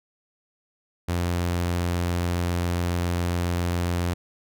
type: tone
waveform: sawtooth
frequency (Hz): 87.31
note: F2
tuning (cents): 0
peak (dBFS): -19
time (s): 1.08-4.14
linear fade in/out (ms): 10
effects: none